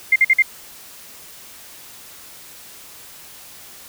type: tone bursts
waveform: sine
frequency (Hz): 2105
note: C7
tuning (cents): +10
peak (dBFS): -9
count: 4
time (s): 0.12-0.423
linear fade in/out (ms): 5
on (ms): 39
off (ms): 49
effects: white hiss -41 dBFS RMS until 3.88 s